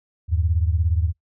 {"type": "beating tone pair", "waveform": "sine", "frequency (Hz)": [79.2, 96.2], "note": ["D#2", "G2"], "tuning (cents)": [31, -32], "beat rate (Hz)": 17, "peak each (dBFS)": [-19, -23], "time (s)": [0.28, 1.13], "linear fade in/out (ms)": 50, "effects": ["noise-tail reverb RT60 0.1 s tail -18 dB re dry"]}